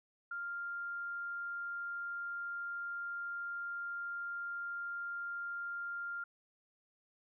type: tone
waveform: sine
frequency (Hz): 1396.9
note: F6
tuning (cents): 0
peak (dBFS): -38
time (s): 0.31-6.24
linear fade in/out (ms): 5
effects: none